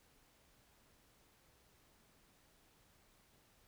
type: silence
effects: pink hiss -70 dBFS RMS until 3.67 s